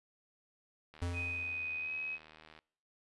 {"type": "click train", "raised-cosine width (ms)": 0.3, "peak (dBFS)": -38, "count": 130, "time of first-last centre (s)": [0.94, 2.59], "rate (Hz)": 78.2}
{"type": "tone with exponential decay", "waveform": "square", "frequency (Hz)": 87.31, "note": "F2", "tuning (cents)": 0, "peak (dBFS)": -33, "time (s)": [1.02, 2.04], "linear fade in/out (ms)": 0, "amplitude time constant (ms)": 220}
{"type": "tone with pitch glide", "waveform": "sine", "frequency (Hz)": [2500, 2542], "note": ["D#7", "D#7"], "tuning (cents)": [8, 36], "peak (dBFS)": -36, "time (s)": [1.13, 2.19], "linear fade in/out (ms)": 50, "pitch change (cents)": 28, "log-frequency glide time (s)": [1.8, 1.92]}
{"effects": ["noise-tail reverb RT60 0.7 s tail -26 dB re dry", "resampled to 24000 Hz"]}